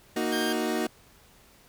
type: chord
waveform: 30% pulse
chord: D# minor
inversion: second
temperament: equal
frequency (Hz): 233.1 / 311.1 / 370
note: A#3 / D#4 / F#4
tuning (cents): 0 / 0 / 0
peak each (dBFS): -28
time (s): 0.16-0.87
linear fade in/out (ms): 5
type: tone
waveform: 20% pulse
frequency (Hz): 1595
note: G6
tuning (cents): +30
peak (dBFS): -26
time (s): 0.32-0.53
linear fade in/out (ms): 5
effects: pink hiss -57 dBFS RMS until 1.68 s